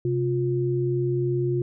sine tone pair together, 131.08 / 354 Hz, C3 / F4, +4 / +23 cents, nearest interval octave + perfect fourth, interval 1719 cents, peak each -24 dBFS, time 0.05-1.62 s, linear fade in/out 2 ms, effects none

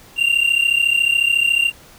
triangle tone pair together, 2760 / 2794 Hz, F7 / F7, -21 / 0 cents, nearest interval unison, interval 21 cents, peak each -15 dBFS, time 0.16-1.72 s, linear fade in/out 50 ms, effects pink hiss -45 dBFS RMS until 1.98 s

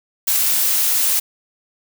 blue noise, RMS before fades -17 dBFS, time 0.27-1.2 s, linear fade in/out 10 ms, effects none

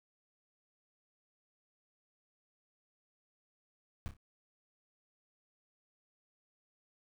brown noise with echo, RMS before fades -37 dBFS, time 4.06-4.08 s, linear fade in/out 0 ms, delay 29 ms, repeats 3, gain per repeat -9 dB, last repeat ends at 4.167 s, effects none

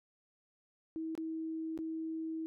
sine tone with dropouts, 321.5 Hz, E4, 43 cents flat, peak -36 dBFS, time 0.96-2.46 s, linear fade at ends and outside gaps 0 ms, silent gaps 1.152-1.177 / 1.776-1.789 s, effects none

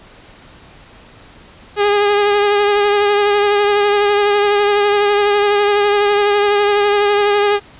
sawtooth tone with vibrato, 410 Hz, G#4, 22 cents flat, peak -7 dBFS, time 1.76-7.6 s, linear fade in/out 50 ms, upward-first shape triangle, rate 12 Hz, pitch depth 29 cents each way, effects pink hiss -42 dBFS RMS until 7.79 s + resampled to 8000 Hz

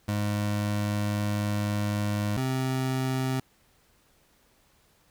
25% pulse tone pair in turn, 103.83 / 130.82 Hz, G#2 / C3, 0 / 0 cents, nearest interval major third, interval 400 cents, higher second, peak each -22 dBFS, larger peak neither, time 0.08-2.37 / 2.37-3.4 s, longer first, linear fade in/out 5 ms, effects pink hiss -64 dBFS RMS until 5.1 s

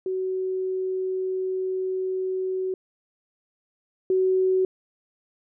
sine tone pair in turn, 374.8 / 374.8 Hz, F#4 / F#4, +22 / +22 cents, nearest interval unison, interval 0 cents, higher neither, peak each -24 / -18 dBFS, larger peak second, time 0.06-2.74 / 4.1-4.65 s, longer first, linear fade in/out 2 ms, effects none

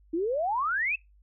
sine exponential sweep, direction up, 311.1 to 2684 Hz, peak -25 dBFS, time 0.13-0.96 s, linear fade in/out 10 ms, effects noise-tail reverb RT60 0.2 s tail -24 dB re dry + added 50 Hz sine -56 dBFS peak until 1.22 s

